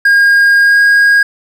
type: tone with pitch glide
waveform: triangle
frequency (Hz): 1623 to 1634.3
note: G#6 to G#6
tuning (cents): -40 to -28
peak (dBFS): -3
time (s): 0.05-1.23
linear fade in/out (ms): 5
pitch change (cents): +12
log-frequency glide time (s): 0.6-0.79
effects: none